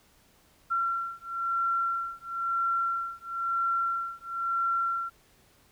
sine beating tone pair, 1363 / 1364 Hz, F6 / F6, -43 / -41 cents, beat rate 1 Hz, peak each -30 dBFS, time 0.7-5.1 s, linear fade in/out 20 ms, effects pink hiss -62 dBFS RMS until 5.71 s

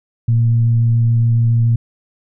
sine tone with frequency modulation, 116.54 Hz, A#2, in tune, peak -10 dBFS, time 0.28-1.76 s, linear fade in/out 5 ms, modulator 113 Hz, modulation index 0.23, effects none

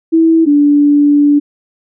sine tone pair in turn, 326 / 290.4 Hz, E4 / D4, -19 / -19 cents, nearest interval major second, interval 200 cents, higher first, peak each -5 dBFS, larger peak neither, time 0.12-0.46 / 0.46-1.4 s, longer second, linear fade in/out 20 ms, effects none

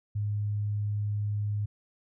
sine tone, 103.83 Hz, G#2, in tune, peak -27 dBFS, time 0.15-1.66 s, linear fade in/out 10 ms, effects none

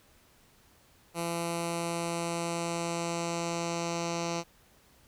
10% pulse tone with low-pass filter sweep, 169.4 Hz, E3, 48 cents sharp, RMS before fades -33 dBFS, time 1.14-4.44 s, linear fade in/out 50 ms, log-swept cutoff 11000 to 6200 Hz, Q 2.4, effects pink hiss -62 dBFS RMS until 5.07 s

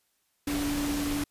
sine tone in noise, 289 Hz, D4, 28 cents flat, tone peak -28 dBFS, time 0.47-1.24 s, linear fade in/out 5 ms, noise pink, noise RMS -34 dBFS, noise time 0.47-1.24 s, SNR +3 dB, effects white hiss -73 dBFS RMS until 1.3 s + resampled to 32000 Hz

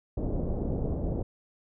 pink low-pass noise, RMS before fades -30 dBFS, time 0.17-1.23 s, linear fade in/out 5 ms, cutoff 560 Hz, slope 24 dB/octave, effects none

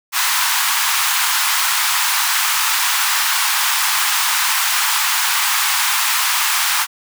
pink high-pass noise, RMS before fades -17 dBFS, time 0.12-6.87 s, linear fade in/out 50 ms, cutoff 890 Hz, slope 48 dB/octave, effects none

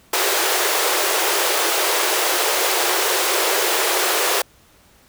pink high-pass noise, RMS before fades -19 dBFS, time 0.13-4.42 s, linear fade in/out 5 ms, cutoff 340 Hz, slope 96 dB/octave, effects pink hiss -53 dBFS RMS until 5.08 s

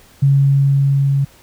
sine tone with level ramp, 138.59 Hz, C#3, in tune, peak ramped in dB -8 to -12 dBFS, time 0.22-1.25 s, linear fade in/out 10 ms, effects pink hiss -47 dBFS RMS until 1.42 s

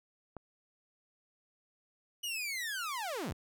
click, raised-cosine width 1 ms, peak -29 dBFS, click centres 0.367 s
sawtooth linear sweep, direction down, 2960 to 41.75 Hz, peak -32 dBFS, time 2.23-3.33 s, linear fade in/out 10 ms
effects none

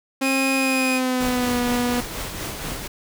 40% pulse tone, 2489 Hz, D#7, in tune, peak -22 dBFS, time 0.21-1.01 s, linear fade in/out 50 ms
sawtooth tone with pitch glide, 267.6 to 244 Hz, C4 to B3, +39 to -21 cents, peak -16 dBFS, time 0.21-2.01 s, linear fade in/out 10 ms, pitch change -160 cents, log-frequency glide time 0.55-1.59 s
pink noise with tremolo, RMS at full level -29 dBFS, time 1.2-2.88 s, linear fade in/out 10 ms, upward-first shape sine, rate 4.2 Hz, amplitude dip 35%
effects none

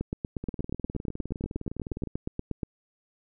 two click trains, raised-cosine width 3 ms, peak -22 / -17 dBFS, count 33 / 23, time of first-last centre 0.44-2.073 / 0.01-2.632 s, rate 19.6 / 8.39 Hz, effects none

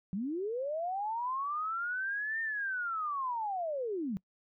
sine linear two-way sweep, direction up then down, 176.2 to 1824 to 176.2 Hz, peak -32 dBFS, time 0.13-4.17 s, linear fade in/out 0 ms, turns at 2.41 s, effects noise-tail reverb RT60 0.1 s tail -24 dB re dry

